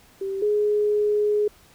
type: tone pair in turn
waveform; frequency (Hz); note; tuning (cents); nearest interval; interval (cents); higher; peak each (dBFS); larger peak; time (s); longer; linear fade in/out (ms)
sine; 389.3 / 418; G4 / G#4; -12 / +11; minor second; 123; second; -25 / -18; second; 0.21-0.42 / 0.42-1.48; second; 5
effects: pink hiss -54 dBFS RMS until 1.74 s